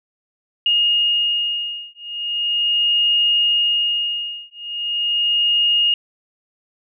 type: beating tone pair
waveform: sine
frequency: 2852 / 2852.39 Hz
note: F7 / F7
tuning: +36 / +36 cents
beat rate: 0.39 Hz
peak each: -19 dBFS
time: 0.66-5.94 s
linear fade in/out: 2 ms
effects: none